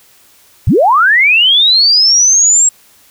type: linear sweep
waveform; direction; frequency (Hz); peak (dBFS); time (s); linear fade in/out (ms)
sine; up; 59.9 to 7660; -5; 0.67-2.69; 5
effects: white hiss -46 dBFS RMS until 3.1 s